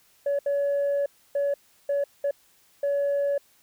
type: tone bursts at uneven times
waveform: sine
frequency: 566 Hz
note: C#5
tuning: 36 cents sharp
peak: -20 dBFS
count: 6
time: 0.26-0.39 / 0.46-1.06 / 1.35-1.54 / 1.89-2.04 / 2.24-2.31 / 2.83-3.38 s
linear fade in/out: 5 ms
effects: tanh soft clip ceiling -20 dBFS + white hiss -61 dBFS RMS until 3.62 s